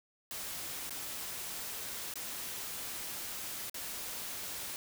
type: noise with dropouts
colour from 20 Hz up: white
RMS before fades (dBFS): -41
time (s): 0.31-4.76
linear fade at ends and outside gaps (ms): 1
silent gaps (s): 0.895-0.906 / 2.139-2.156 / 3.697-3.743
effects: none